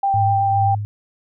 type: tone with vibrato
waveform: sine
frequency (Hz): 787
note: G5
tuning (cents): +7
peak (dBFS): -15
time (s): 0.03-0.75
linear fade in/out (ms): 5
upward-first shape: sine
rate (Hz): 7.9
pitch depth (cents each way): 12
type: tone with tremolo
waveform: sine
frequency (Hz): 103.9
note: G#2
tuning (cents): +1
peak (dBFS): -17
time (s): 0.14-0.85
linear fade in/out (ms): 0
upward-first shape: sine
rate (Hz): 2.4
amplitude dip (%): 55
effects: none